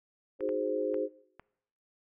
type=chord; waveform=sine; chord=Ab dominant seventh; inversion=second; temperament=equal; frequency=311.1 / 370 / 415.3 / 523.3 Hz; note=Eb4 / Gb4 / Ab4 / C5; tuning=0 / 0 / 0 / 0 cents; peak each=-37 / -36 / -33 / -32 dBFS; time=0.39-1.09 s; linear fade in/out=50 ms
type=clicks; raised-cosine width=0.5 ms; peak=-32 dBFS; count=4; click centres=0.407 / 0.491 / 0.943 / 1.396 s
effects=noise-tail reverb RT60 0.8 s tail -22 dB re dry